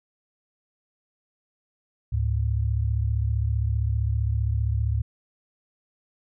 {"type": "tone pair together", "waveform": "sine", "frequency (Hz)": [72, 107.29], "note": ["D2", "A2"], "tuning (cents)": [-34, -43], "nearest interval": "perfect fifth", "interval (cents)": 691, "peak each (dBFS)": -24, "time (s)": [2.12, 5.02], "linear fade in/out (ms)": 10, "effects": []}